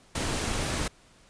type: noise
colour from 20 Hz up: pink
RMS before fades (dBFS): -30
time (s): 0.15-0.88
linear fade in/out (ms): 5
type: click train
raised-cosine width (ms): 3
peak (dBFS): -24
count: 18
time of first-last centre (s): 0.18-0.814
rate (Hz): 26.8
effects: pink hiss -58 dBFS RMS until 1.29 s + resampled to 22050 Hz